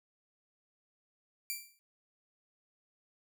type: tone with exponential decay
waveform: 5% pulse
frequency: 2349 Hz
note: D7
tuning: in tune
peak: -23 dBFS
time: 1.5-1.79 s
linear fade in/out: 0 ms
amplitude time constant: 62 ms
effects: none